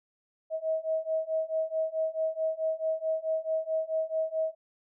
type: beating tone pair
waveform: sine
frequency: 636 / 640.6 Hz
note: D#5 / E5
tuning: +38 / -50 cents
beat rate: 4.6 Hz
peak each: -31 / -30 dBFS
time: 0.5-4.55 s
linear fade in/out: 50 ms
effects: none

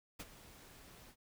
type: noise with ADSR envelope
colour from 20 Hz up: pink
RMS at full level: -44 dBFS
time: 0.19-1.16 s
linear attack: 12 ms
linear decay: 36 ms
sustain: -14 dB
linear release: 68 ms
effects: none

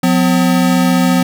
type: tone pair together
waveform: square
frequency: 179.8 / 254.3 Hz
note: F#3 / C4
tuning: -49 / -49 cents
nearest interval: tritone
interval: 600 cents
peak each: -13 dBFS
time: 0.03-1.23 s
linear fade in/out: 5 ms
effects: none

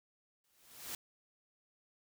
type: noise with exponential growth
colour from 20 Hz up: white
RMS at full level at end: -40 dBFS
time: 0.44-0.95 s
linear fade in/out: 1 ms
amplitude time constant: 110 ms
effects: none

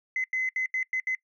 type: tone bursts at uneven times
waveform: sine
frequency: 2041 Hz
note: C7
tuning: 44 cents flat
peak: -24 dBFS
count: 6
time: 0.16-0.24 / 0.33-0.49 / 0.56-0.66 / 0.74-0.83 / 0.93-1 / 1.07-1.15 s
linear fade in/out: 2 ms
effects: noise-tail reverb RT60 0.1 s tail -23 dB re dry + tanh soft clip ceiling -20 dBFS

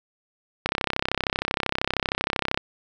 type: click train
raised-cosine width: 0.3 ms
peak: -6 dBFS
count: 64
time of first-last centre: 0.66-2.575 s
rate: 32.9 Hz
effects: none

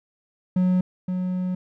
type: tone pair in turn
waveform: triangle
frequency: 182.9 / 182.9 Hz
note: F#3 / F#3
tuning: -20 / -20 cents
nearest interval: unison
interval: 0 cents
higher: neither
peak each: -15 / -21 dBFS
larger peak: first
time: 0.56-0.81 / 1.08-1.55 s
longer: second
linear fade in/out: 5 ms
effects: none

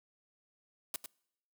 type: noise with echo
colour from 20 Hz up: white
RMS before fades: -36 dBFS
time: 0.94-0.96 s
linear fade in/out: 2 ms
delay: 100 ms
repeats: 1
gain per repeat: -8 dB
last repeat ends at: 1.06 s
effects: noise-tail reverb RT60 0.8 s tail -26 dB re dry + high-pass 100 Hz 12 dB/octave

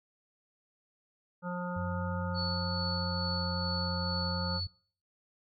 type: harmonic tone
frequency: 178 Hz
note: F3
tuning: 33 cents sharp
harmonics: 1 / 3 / 5 / 7 / 8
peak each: -35 / -40 / -42 / -43 / -44 dBFS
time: 1.42-4.61 s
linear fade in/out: 50 ms
type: tone with pitch glide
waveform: sine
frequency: 92.5 to 89.61 Hz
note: F#2 to F2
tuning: 0 to +45 cents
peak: -35 dBFS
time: 1.76-4.67 s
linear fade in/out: 5 ms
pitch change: -55 cents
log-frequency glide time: 2.8-3.54 s
type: tone with tremolo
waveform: sine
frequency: 4435 Hz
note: C#8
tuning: in tune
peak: -33 dBFS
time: 2.34-4.68 s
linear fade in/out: 50 ms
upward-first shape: sine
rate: 2.3 Hz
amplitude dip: 30%
effects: noise-tail reverb RT60 0.5 s tail -23 dB re dry

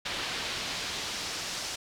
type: noise with band-pass filter sweep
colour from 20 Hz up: brown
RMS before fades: -35 dBFS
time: 0.05-1.76 s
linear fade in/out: 10 ms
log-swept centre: 3600 to 5800 Hz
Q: 1.2
effects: none

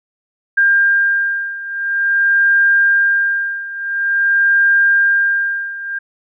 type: beating tone pair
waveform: sine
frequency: 1600 / 1600.48 Hz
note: G6 / G6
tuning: +35 / +36 cents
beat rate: 0.48 Hz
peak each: -13 / -16 dBFS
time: 0.57-5.99 s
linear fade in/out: 10 ms
effects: none

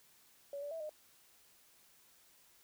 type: tone with pitch steps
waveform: sine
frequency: 565 / 579 / 652 / 611 Hz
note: C#5 / D5 / E5 / D#5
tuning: +33 / -25 / -19 / -32 cents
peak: -40 dBFS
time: 0.53-0.894 s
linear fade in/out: 2 ms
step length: 91 ms
effects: white hiss -66 dBFS RMS until 2.63 s

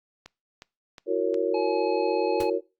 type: click train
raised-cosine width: 0.2 ms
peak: -25 dBFS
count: 4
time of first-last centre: 0.26-1.343 s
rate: 2.77 Hz
type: chord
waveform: sine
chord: F# dominant seventh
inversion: third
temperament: just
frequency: 333 / 370 / 462.5 / 555 Hz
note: E4 / F#4 / A#4 / C#5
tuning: +18 / 0 / -14 / +2 cents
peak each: -30 / -27 / -26 / -29 dBFS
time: 1.06-2.61 s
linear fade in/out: 50 ms
type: harmonic tone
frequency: 849 Hz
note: G#5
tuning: 38 cents sharp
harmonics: 1 / 3 / 5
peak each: -30 / -40 / -44 dBFS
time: 1.54-2.5 s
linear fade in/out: 5 ms
type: noise with exponential decay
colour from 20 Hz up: pink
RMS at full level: -32 dBFS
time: 2.4-2.51 s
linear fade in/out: 5 ms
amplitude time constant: 22 ms
effects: noise-tail reverb RT60 0.3 s tail -23 dB re dry + Opus 48 kbps

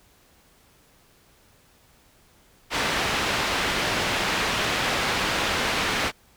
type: low-pass noise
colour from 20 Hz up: white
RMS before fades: -25 dBFS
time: 2.7-6.12 s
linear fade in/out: 50 ms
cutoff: 2900 Hz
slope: 12 dB/octave
effects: pink hiss -58 dBFS RMS until 6.36 s

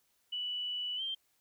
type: tone with pitch glide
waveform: sine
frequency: 2960 to 3154 Hz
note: F#7 to G7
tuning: 0 to +10 cents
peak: -34 dBFS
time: 0.32-1.15 s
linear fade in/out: 10 ms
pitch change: +110 cents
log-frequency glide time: 0.96-1.02 s
effects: white hiss -74 dBFS RMS until 1.4 s

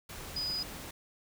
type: tone in noise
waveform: sine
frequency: 4962 Hz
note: D#8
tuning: 6 cents flat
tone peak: -32 dBFS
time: 0.36-0.63 s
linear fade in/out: 5 ms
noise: pink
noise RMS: -44 dBFS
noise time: 0.09-0.91 s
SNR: +9 dB
effects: none

